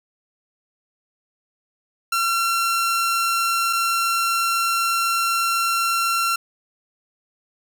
sawtooth tone pair in turn, 1362 / 1362 Hz, F6 / F6, -44 / -44 cents, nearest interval unison, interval 0 cents, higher neither, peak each -15 dBFS, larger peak neither, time 2.12-3.73 / 3.73-6.36 s, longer second, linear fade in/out 5 ms, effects none

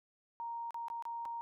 sine tone with dropouts, 932.3 Hz, A#5, in tune, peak -38 dBFS, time 0.4-1.41 s, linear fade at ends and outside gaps 0 ms, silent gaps 0.707-0.744 / 0.883-0.901 / 1.024-1.053 / 1.253-1.257 s, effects none

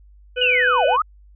harmonic tone, 498.1 Hz, B4, 15 cents sharp, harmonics 1 / 3 / 5 / 6, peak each -22 / -27 / -29 / -30 dBFS, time 0.36-0.97 s, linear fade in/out 20 ms
sine linear two-way sweep, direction down then up, 2962 to 523.3 to 1319 Hz, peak -15 dBFS, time 0.41-1.02 s, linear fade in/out 5 ms, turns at 0.86 s
effects added 50 Hz sine -45 dBFS peak until 1.35 s

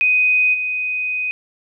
sine tone with level steps, 2500 Hz, D#7, 8 cents sharp, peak -12 / -19 dBFS, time 0.01-1.31 s, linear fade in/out 0 ms, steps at 0.53 s, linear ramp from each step 20 ms, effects none

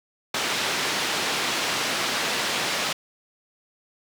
white band-pass noise, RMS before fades -26 dBFS, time 0.34-2.93 s, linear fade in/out 5 ms, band 170 to 4100 Hz, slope 12 dB/octave, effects none

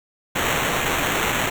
blue noise with sample-and-hold, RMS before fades -22 dBFS, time 0.35-1.5 s, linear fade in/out 10 ms, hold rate 4900 Hz, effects none

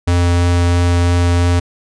square tone with vibrato, 87.31 Hz, F2, in tune, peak -11 dBFS, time 0.07-1.6 s, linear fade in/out 10 ms, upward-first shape triangle, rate 3 Hz, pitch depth 8 cents each way, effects resampled to 22050 Hz

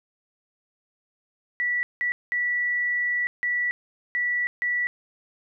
sine tone bursts at uneven times, 1950 Hz, B6, 23 cents flat, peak -22 dBFS, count 6, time 1.6-1.83 / 2.01-2.12 / 2.32-3.27 / 3.43-3.71 / 4.15-4.47 / 4.62-4.87 s, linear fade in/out 0 ms, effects none

